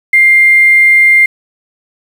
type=tone with quantisation; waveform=sine; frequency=2100 Hz; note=C7; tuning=6 cents sharp; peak=-3 dBFS; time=0.13-1.26 s; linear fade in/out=5 ms; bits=5; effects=none